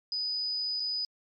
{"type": "tone with dropouts", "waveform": "sine", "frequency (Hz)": 4978, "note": "D#8", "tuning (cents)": 0, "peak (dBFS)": -29, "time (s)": [0.12, 1.05], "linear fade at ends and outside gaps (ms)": 1, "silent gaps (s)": [0.798, 0.802], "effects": ["MP3 96 kbps"]}